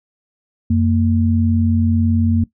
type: tone pair together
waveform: sine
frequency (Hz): 90.8 / 229.6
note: F#2 / A#3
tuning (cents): -32 / -26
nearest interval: octave + major third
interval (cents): 1606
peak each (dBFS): -15 / -15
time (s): 0.7-2.44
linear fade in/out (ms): 5
effects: noise-tail reverb RT60 0.1 s tail -17 dB re dry